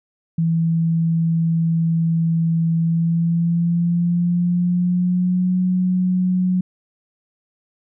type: tone with pitch glide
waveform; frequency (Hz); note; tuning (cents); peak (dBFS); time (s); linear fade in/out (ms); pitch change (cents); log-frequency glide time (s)
sine; 164.81 to 182.87; E3 to F#3; 0 to -20; -15; 0.38-6.61; 5; +180; 2.77-5.57
effects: none